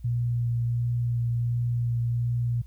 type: tone with vibrato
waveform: sine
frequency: 119.2 Hz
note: A#2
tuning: 39 cents sharp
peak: -23 dBFS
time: 0.04-2.62 s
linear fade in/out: 10 ms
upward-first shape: sine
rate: 1.4 Hz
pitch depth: 14 cents each way
effects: added 60 Hz sine -42 dBFS peak until 2.66 s + white hiss -68 dBFS RMS until 2.66 s